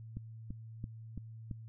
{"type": "click train", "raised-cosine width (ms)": 5, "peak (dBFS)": -28, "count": 5, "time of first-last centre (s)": [0.17, 1.512], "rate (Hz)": 2.98, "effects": ["added 112 Hz sine -46 dBFS peak until 1.68 s"]}